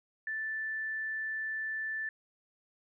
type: tone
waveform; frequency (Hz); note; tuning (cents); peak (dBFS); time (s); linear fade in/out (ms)
sine; 1760; A6; 0; -33; 0.27-2.09; 2
effects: none